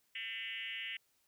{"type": "tone with frequency modulation", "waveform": "sine", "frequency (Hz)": 2461, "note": "D#7", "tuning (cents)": -20, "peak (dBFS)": -39, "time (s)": [0.15, 0.97], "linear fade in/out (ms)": 5, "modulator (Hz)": 219, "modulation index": 2.8, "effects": ["white hiss -75 dBFS RMS until 1.27 s"]}